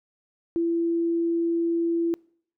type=tone; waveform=sine; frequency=336.2 Hz; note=E4; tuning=34 cents sharp; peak=-21 dBFS; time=0.56-2.14 s; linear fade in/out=0 ms; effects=noise-tail reverb RT60 0.6 s tail -26 dB re dry